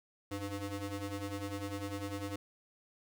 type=ring-modulated tone; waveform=25% pulse; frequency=200 Hz; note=G3; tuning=35 cents sharp; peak=-31 dBFS; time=0.31-2.36 s; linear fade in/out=5 ms; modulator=105 Hz; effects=none